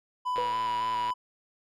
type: tone with vibrato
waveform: triangle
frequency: 987.8 Hz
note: B5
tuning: in tune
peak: -25 dBFS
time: 0.25-1.14 s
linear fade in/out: 20 ms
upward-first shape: square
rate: 3.6 Hz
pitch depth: 18 cents each way
type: click train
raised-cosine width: 0.3 ms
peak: -23 dBFS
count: 85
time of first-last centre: 0.36-1.103 s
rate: 113 Hz
type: tone with exponential decay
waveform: sine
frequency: 493.9 Hz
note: B4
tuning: in tune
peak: -27 dBFS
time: 0.38-0.64 s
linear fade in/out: 0 ms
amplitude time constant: 56 ms
effects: none